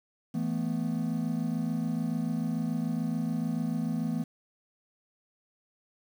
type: chord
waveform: triangle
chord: E suspended fourth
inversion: none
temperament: equal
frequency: 164.81 / 220 / 246.9 Hz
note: E3 / A3 / B3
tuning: 0 / 0 / 0 cents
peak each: -30 dBFS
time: 0.34-4.24 s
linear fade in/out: 10 ms
effects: tanh soft clip ceiling -17 dBFS + 9-bit